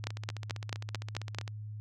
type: two click trains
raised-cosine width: 0.2 ms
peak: -24 / -16 dBFS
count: 23 / 7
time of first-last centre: 0.04-1.478 / 0.07-1.386 s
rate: 15.3 / 4.56 Hz
effects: added 106 Hz sine -39 dBFS peak until 1.8 s